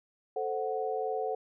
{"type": "chord", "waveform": "sine", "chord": "F# diminished", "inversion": "first", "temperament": "equal", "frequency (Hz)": [440, 523.3, 740], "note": ["A4", "C5", "F#5"], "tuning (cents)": [0, 0, 0], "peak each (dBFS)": [-33, -36, -34], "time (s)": [0.36, 1.35], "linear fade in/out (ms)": 5, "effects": []}